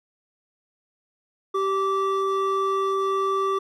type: tone pair together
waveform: triangle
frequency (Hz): 388.8 / 1165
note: G4 / D6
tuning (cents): -14 / -14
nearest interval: octave + perfect fifth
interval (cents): 1900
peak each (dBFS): -21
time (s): 1.54-3.59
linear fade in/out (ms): 10
effects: tanh soft clip ceiling -14 dBFS